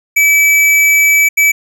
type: tone bursts at uneven times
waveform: square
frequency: 2300 Hz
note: D7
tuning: 37 cents flat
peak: -7 dBFS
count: 2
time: 0.16-1.29 / 1.37-1.52 s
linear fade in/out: 10 ms
effects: none